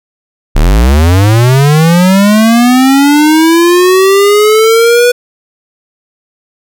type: linear sweep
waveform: square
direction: up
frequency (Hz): 32.59 to 491.4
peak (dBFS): -4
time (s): 0.55-5.12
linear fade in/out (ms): 10
effects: none